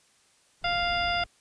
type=noise; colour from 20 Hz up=brown; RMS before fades=-41 dBFS; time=0.61-1.27 s; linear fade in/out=50 ms
type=harmonic tone; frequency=698.5 Hz; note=F5; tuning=in tune; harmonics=1 / 2 / 3 / 4 / 5 / 7; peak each=-28 / -31 / -33 / -34 / -35 / -36 dBFS; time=0.64-1.24 s; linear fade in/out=5 ms
effects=white hiss -63 dBFS RMS until 1.4 s + resampled to 22050 Hz